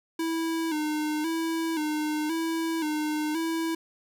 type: tone with vibrato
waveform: square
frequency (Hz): 315.7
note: D#4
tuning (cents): +25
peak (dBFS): -27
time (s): 0.19-3.75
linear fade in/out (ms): 5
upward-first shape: square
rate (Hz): 0.95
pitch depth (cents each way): 64
effects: none